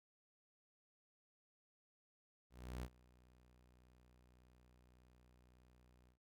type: tone with ADSR envelope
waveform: sawtooth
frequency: 61.74 Hz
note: B1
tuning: in tune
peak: -39 dBFS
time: 2.5-6.18 s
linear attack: 330 ms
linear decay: 59 ms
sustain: -24 dB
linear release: 98 ms
effects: none